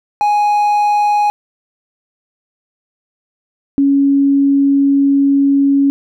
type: tone pair in turn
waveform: triangle / sine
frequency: 830.6 / 278.2 Hz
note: G#5 / C#4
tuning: 0 / +6 cents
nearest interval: octave + perfect fifth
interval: 1894 cents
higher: first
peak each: -8 dBFS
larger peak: neither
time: 0.21-1.3 / 3.78-5.9 s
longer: second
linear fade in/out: 0 ms
effects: none